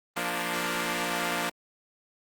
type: chord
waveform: 5% pulse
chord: Bb major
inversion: second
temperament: equal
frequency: 174.61 / 233.1 / 293.7 Hz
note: F3 / Bb3 / D4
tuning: 0 / 0 / 0 cents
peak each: -21 dBFS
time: 0.16-1.5 s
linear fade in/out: 10 ms
effects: Opus 24 kbps